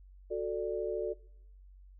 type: chord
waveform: sine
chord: D major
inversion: first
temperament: just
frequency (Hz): 367.1 / 440.5 / 587.3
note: F#4 / A4 / D5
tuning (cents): -14 / +2 / 0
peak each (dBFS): -36 / -35 / -37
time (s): 0.3-1.14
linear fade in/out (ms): 20
effects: noise-tail reverb RT60 0.7 s tail -22 dB re dry + added 47 Hz sine -52 dBFS peak until 1.99 s